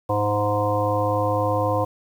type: harmonic tone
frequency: 103.83 Hz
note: G#2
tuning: in tune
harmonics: 1 / 3 / 5 / 7 / 9 / 10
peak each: -25 / -29 / -23 / -27 / -29 / -27 dBFS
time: 0.09-1.85 s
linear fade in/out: 10 ms
effects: 8-bit